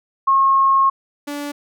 sine / sawtooth tone pair in turn, 1083 / 289.2 Hz, C#6 / D4, -41 / -27 cents, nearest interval octave + major seventh, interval 2286 cents, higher first, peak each -11 / -21 dBFS, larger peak first, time 0.27-0.9 / 1.27-1.52 s, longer first, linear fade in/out 10 ms, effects none

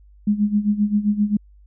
sine tone with tremolo, 207.7 Hz, G#3, in tune, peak -13 dBFS, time 0.27-1.37 s, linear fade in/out 5 ms, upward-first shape sine, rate 7.6 Hz, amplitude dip 80%, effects added 50 Hz sine -46 dBFS peak until 1.66 s

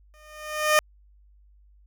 15% pulse tone with exponential growth, 610 Hz, D#5, 34 cents flat, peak -8 dBFS, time 0.14-0.79 s, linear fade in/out 0 ms, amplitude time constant 140 ms, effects added 50 Hz sine -53 dBFS peak until 1.86 s

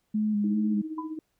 sine tone with vibrato, 210 Hz, G#3, 19 cents sharp, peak -23 dBFS, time 0.14-0.82 s, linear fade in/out 10 ms, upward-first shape square, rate 2.5 Hz, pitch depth 29 cents each way
sine tone with tremolo, 314.1 Hz, D#4, 16 cents sharp, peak -30 dBFS, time 0.44-1.19 s, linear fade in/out 2 ms, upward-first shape sine, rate 15 Hz, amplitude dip 65%
sine tone with exponential decay, 999 Hz, B5, 20 cents sharp, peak -30 dBFS, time 0.98-1.16 s, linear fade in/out 5 ms, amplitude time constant 38 ms
effects pink hiss -75 dBFS RMS until 1.39 s

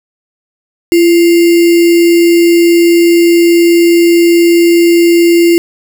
sine tone with sample-and-hold, 340.6 Hz, F4, 43 cents flat, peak -3 dBFS, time 0.92-5.58 s, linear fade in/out 0 ms, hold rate 2450 Hz, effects none

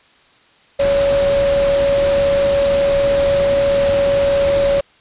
sine tone in noise, 560 Hz, C#5, 18 cents sharp, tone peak -12 dBFS, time 0.79-4.81 s, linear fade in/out 10 ms, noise pink, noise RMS -24 dBFS, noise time 0.79-4.81 s, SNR +9 dB, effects white hiss -51 dBFS RMS until 5 s + resampled to 8000 Hz

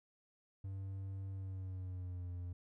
triangle tone with pitch glide, 96.7 to 88.67 Hz, G2 to F2, -23 to +27 cents, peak -39 dBFS, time 0.64-2.53 s, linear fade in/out 5 ms, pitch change -150 cents, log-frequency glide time 1.31-2.31 s, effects none

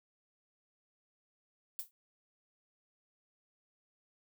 violet noise with exponential decay, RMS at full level -36 dBFS, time 1.79-1.91 s, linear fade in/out 0 ms, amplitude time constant 24 ms, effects none

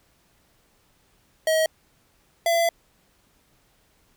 square tone pair in turn, 636 / 674.7 Hz, D#5 / E5, +38 / +40 cents, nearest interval minor second, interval 102 cents, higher second, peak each -19 dBFS, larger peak neither, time 1.47-1.66 / 2.46-2.69 s, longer second, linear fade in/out 2 ms, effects pink hiss -63 dBFS RMS until 4.16 s

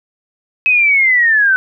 sine linear sweep, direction down, 2562 to 1500 Hz, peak -8 dBFS, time 0.66-1.56 s, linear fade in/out 0 ms, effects none

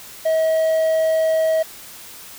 triangle tone, 640 Hz, D#5, 49 cents sharp, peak -13 dBFS, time 0.25-1.63 s, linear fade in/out 10 ms, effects white hiss -39 dBFS RMS until 2.38 s

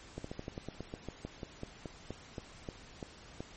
slowing click train, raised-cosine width 2 ms, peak -26 dBFS, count 19, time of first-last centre 0.18-3.405 s, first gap 64 ms, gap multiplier 1.11, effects pink hiss -54 dBFS RMS until 3.56 s + MP3 32 kbps

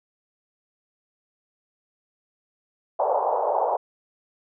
white band-pass noise, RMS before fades -23 dBFS, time 2.99-3.77 s, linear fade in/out 10 ms, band 470 to 920 Hz, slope 48 dB/octave, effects none

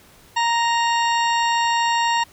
harmonic tone with a mistuned harmonic, 932.3 Hz, A#5, in tune, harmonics 1 / 2 / 3 / 4 / 5 / 6 / 8, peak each -18 / -25 / -27 / -32 / -34 / -34 / -35 dBFS, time 0.36-2.24 s, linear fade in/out 10 ms, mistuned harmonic 5, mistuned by -120 cents, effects pink hiss -50 dBFS RMS until 2.32 s

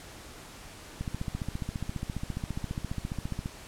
click train, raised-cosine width 5 ms, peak -20 dBFS, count 37, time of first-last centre 1.01-3.459 s, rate 14.7 Hz, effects pink hiss -47 dBFS RMS until 3.67 s + low-pass 11000 Hz 12 dB/octave

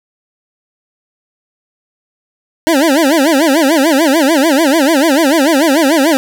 25% pulse tone with vibrato, 297.8 Hz, D4, 24 cents sharp, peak -4 dBFS, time 2.67-6.17 s, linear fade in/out 0 ms, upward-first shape sine, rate 6.8 Hz, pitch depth 220 cents each way, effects none

